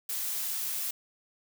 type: noise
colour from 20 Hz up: blue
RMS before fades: -33 dBFS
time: 0.09-0.91 s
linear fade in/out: 5 ms
effects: none